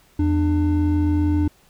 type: tone pair together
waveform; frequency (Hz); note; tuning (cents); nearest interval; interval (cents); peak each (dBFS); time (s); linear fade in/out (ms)
triangle; 83.74 / 298.4; E2 / D4; +28 / +28; octave + minor seventh; 2200; -17; 0.19-1.48; 5
effects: pink hiss -56 dBFS RMS until 1.69 s